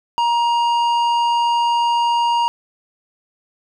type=tone with tanh clipping; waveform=sine; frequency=943 Hz; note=A#5; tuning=20 cents sharp; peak=-16 dBFS; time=0.18-2.48 s; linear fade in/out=0 ms; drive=11 dB; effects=none